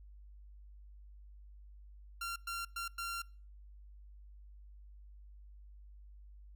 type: tone bursts at uneven times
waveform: sawtooth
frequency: 1377 Hz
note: F6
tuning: 25 cents flat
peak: -34 dBFS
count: 4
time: 2.21-2.36 / 2.47-2.65 / 2.76-2.88 / 2.98-3.22 s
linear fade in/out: 5 ms
effects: noise-tail reverb RT60 0.4 s tail -25 dB re dry + added 50 Hz sine -52 dBFS peak until 6.55 s